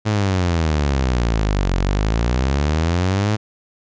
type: exponential two-way sweep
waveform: sawtooth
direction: down then up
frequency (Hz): 109.5 to 44.74 to 109.5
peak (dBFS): -12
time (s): 0.05-3.37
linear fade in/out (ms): 20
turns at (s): 1.75
effects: resampled to 16000 Hz